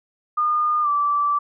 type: tone with pitch glide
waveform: sine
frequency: 1217 to 1162.7 Hz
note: D#6 to D6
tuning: -39 to -18 cents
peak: -17 dBFS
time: 0.37-1.39 s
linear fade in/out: 10 ms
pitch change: -79 cents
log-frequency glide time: 0.82-0.88 s
effects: none